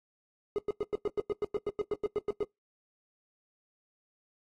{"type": "tone bursts", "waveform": "triangle", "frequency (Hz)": 415.3, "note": "G#4", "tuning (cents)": 0, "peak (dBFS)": -25, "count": 16, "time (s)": [0.56, 2.429], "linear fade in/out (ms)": 0, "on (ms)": 24, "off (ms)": 99, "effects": ["noise-tail reverb RT60 0.2 s tail -26 dB re dry", "AAC 32 kbps"]}